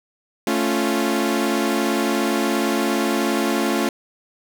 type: chord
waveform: sawtooth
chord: A augmented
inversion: none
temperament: equal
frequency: 220 / 277.2 / 349.2 Hz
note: A3 / C#4 / E#4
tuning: 0 / 0 / 0 cents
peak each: -19 dBFS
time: 0.47-3.89 s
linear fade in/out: 2 ms
effects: none